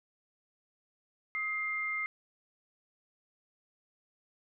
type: tone pair together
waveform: sine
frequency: 1266.8 / 2100 Hz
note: D#6 / C7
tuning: +31 / +6 cents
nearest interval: major sixth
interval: 875 cents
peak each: -40 / -32 dBFS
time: 1.35-2.06 s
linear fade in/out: 0 ms
effects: none